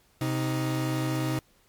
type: tone pair together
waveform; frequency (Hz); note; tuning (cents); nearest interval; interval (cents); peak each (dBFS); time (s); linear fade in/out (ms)
40% pulse; 130.1 / 314.1; C3 / D#4; -9 / +16; octave + minor third; 1525; -27 / -29; 0.21-1.39; 2
effects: pink hiss -63 dBFS RMS until 1.68 s + MP3 96 kbps